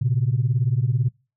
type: beating tone pair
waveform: sine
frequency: 115.9 / 133.9 Hz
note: A#2 / C3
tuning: -10 / +40 cents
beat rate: 18 Hz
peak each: -20 dBFS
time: 0.01-1.09 s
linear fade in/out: 10 ms
effects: noise-tail reverb RT60 0.3 s tail -24 dB re dry + tanh soft clip ceiling -11 dBFS